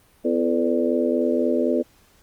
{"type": "harmonic tone with a mistuned harmonic", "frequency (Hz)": 84, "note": "E2", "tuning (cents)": 33, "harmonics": [3, 4, 5, 6, 7], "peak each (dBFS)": [-23, -24, -25, -26, -26], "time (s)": [0.24, 1.83], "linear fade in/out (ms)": 20, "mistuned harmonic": 5, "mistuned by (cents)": 60, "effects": ["pink hiss -57 dBFS RMS until 2.22 s", "Opus 32 kbps"]}